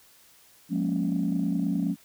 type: chord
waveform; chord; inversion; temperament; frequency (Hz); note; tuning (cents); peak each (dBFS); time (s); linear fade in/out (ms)
sine; Bb minor seventh; second; equal with one note detuned; 177.87 / 207.7 / 233.1 / 277.2; F3 / Ab3 / Bb3 / Db4; +32 / 0 / 0 / 0; -27 / -29 / -32 / -28; 0.69-1.96; 50
effects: tanh soft clip ceiling -17 dBFS + white hiss -57 dBFS RMS until 2.04 s